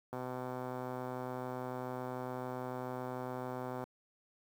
click train, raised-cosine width 1 ms, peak -27 dBFS, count 472, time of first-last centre 0.13-3.839 s, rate 127 Hz, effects high-pass 80 Hz 12 dB/octave + 9-bit

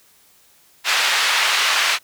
white band-pass noise, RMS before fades -18 dBFS, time 0.84-1.99 s, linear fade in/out 50 ms, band 1100 to 3300 Hz, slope 12 dB/octave, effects white hiss -54 dBFS RMS until 2.03 s

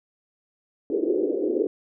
pink band-pass noise, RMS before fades -24 dBFS, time 0.9-1.67 s, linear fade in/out 2 ms, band 310 to 460 Hz, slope 48 dB/octave, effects none

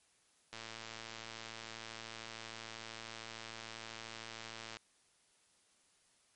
click train, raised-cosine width 0.2 ms, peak -28 dBFS, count 480, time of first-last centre 0.53-4.769 s, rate 113 Hz, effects white hiss -71 dBFS RMS until 6.35 s + MP3 48 kbps

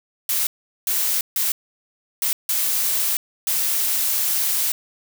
blue noise bursts at uneven times, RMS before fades -21 dBFS, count 6, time 0.29-0.47 / 0.87-1.21 / 1.36-1.52 / 2.22-2.33 / 2.49-3.17 / 3.47-4.72 s, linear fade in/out 2 ms, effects none

